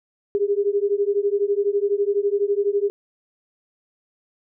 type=beating tone pair; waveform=sine; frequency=399.2 / 411.2 Hz; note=G4 / G#4; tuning=+32 / -17 cents; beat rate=12 Hz; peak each=-21 dBFS; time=0.35-2.9 s; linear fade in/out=0 ms; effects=none